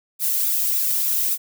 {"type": "noise with flanger", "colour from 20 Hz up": "violet", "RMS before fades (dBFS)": -21, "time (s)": [0.19, 1.38], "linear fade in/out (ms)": 50, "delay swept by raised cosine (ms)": [0.81, 1.64], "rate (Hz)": 3.5, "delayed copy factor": 0.5, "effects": []}